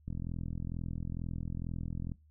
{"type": "click train", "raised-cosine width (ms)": 5, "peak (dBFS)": -26, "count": 87, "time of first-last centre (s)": [0.08, 2.118], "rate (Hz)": 42.2, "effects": ["noise-tail reverb RT60 0.2 s tail -18 dB re dry", "added 76 Hz sine -60 dBFS peak until 2.3 s"]}